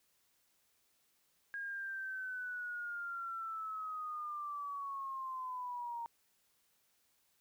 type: linear sweep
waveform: sine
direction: down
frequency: 1633 to 927 Hz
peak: -39 dBFS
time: 1.54-6.06 s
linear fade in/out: 0 ms
effects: white hiss -75 dBFS RMS until 7.4 s